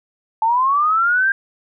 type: linear sweep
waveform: sine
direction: up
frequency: 870 to 1607 Hz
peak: -13 dBFS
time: 0.42-1.32 s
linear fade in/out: 2 ms
effects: none